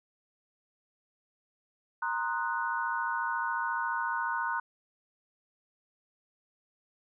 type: chord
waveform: sine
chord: C half-diminished seventh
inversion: third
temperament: equal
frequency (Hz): 932.3 / 1046.5 / 1244.5 / 1480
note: Bb5 / C6 / Eb6 / Gb6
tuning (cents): 0 / 0 / 0 / 0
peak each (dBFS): -33 / -36 / -39 / -33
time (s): 2.02-4.6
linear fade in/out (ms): 5
effects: none